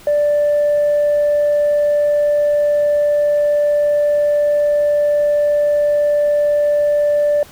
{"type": "tone", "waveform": "sine", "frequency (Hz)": 587.3, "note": "D5", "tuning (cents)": 0, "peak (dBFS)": -10, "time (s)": [0.07, 7.43], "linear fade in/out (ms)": 2, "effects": ["tanh soft clip ceiling -9 dBFS", "pink hiss -42 dBFS RMS until 7.51 s"]}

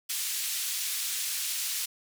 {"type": "band-pass noise", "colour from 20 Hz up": "white", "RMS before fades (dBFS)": -32, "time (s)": [0.09, 1.86], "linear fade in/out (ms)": 10, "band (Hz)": [2500, 13000], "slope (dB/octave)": 12, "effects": []}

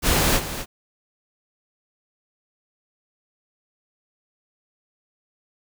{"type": "noise with echo", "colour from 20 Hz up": "pink", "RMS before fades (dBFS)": -19, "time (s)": [0.02, 0.41], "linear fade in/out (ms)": 50, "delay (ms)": 250, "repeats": 1, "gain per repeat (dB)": -11, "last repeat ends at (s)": 0.66, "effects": []}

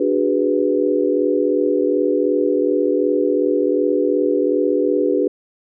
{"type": "chord", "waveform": "sine", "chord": "G# half-diminished seventh", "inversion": "second", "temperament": "equal with one note detuned", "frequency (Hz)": [293.7, 370, 412.7, 493.9], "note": ["D4", "F#4", "G#4", "B4"], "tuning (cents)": [0, 0, -11, 0], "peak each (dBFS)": -20, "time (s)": [0, 5.28], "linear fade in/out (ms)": 5, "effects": []}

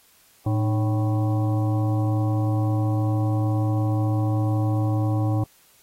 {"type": "harmonic tone with a mistuned harmonic", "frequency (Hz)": 110, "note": "A2", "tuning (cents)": 0, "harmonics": [1, 3, 5, 7, 9, 10], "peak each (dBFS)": [-20, -27, -34, -34, -41, -42], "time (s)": [0.46, 5.44], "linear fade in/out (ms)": 5, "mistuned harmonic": 3, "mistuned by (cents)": -120, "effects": ["white hiss -57 dBFS RMS until 5.82 s", "AAC 48 kbps"]}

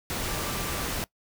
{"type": "tone in noise", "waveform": "sine", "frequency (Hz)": 1174.7, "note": "D6", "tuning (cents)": 0, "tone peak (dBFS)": -41, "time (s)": [0.27, 0.85], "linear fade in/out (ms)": 0, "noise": "pink", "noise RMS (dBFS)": -31, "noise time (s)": [0.1, 1.04], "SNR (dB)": -13, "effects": ["noise-tail reverb RT60 0.1 s tail -21 dB re dry"]}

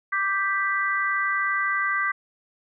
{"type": "chord", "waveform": "sine", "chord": "G major", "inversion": "second", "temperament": "equal", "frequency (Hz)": [1174.7, 1568, 1975.5], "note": ["D6", "G6", "B6"], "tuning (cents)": [0, 0, 0], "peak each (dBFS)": -26, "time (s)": [0.12, 2.12], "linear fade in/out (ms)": 10, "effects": []}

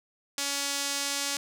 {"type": "tone with band-pass filter", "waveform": "sawtooth", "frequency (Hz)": 281.2, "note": "C#4", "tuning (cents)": 25, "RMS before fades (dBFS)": -31, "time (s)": [0.38, 1.37], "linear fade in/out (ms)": 2, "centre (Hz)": 6500, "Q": 1, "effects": []}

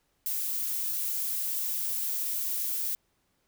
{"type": "noise", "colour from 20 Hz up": "violet", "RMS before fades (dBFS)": -31, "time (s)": [0.26, 2.95], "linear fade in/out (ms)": 0, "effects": ["pink hiss -73 dBFS RMS until 3.47 s"]}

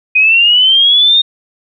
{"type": "linear sweep", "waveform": "sine", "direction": "up", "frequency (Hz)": [2484, 3700], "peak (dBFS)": -5, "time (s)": [0.15, 1.22], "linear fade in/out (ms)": 10, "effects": []}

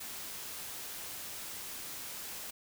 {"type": "noise", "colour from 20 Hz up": "white", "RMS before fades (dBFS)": -43, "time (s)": [0, 2.51], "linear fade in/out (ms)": 10, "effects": []}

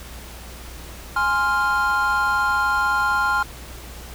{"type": "chord", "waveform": "triangle", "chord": "F minor", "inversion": "first", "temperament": "equal", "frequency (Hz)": [830.6, 1046.5, 1396.9], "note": ["Ab5", "C6", "F6"], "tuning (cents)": [0, 0, 0], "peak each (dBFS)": [-23, -21, -18], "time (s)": [1.16, 3.43], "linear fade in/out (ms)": 5, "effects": ["added 60 Hz sine -38 dBFS peak until 4.14 s", "pink hiss -40 dBFS RMS until 4.14 s"]}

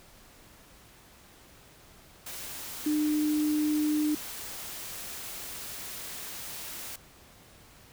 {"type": "tone in noise", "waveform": "sine", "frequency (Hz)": 302.2, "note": "D4", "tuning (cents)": 50, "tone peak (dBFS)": -24, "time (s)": [2.86, 4.15], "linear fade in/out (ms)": 5, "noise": "white", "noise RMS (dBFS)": -40, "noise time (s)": [2.26, 6.96], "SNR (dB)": 13, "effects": ["pink hiss -55 dBFS RMS until 7.92 s"]}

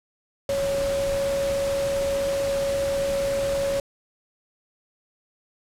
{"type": "tone in noise", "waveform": "sine", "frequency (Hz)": 555, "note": "C#5", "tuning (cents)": 2, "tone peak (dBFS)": -22, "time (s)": [0.49, 3.8], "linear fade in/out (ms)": 2, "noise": "pink", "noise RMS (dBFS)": -33, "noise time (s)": [0.49, 3.8], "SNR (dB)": 8, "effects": ["low-pass 11000 Hz 12 dB/octave"]}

